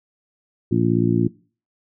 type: harmonic tone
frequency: 57.6 Hz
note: A#1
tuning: 20 cents flat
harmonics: 2 / 3 / 4 / 5 / 6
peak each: -22 / -22 / -22 / -22 / -22 dBFS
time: 0.71-1.28 s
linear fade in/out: 10 ms
effects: noise-tail reverb RT60 0.4 s tail -22 dB re dry